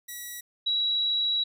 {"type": "tone pair in turn", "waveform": ["5% pulse", "sine"], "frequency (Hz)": [1935, 3891], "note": ["B6", "B7"], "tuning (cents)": [-36, -27], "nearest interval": "octave", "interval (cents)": 1209, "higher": "second", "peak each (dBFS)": [-26, -23], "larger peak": "second", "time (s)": [[0.08, 0.41], [0.66, 1.44]], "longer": "second", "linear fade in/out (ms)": 10, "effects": []}